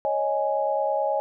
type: chord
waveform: sine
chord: C# suspended second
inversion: none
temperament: just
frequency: 554.4 / 623.7 / 831.5 Hz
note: C#5 / D#5 / G#5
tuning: 0 / +4 / +2 cents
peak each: -26 dBFS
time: 0.05-1.2 s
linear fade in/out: 0 ms
effects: none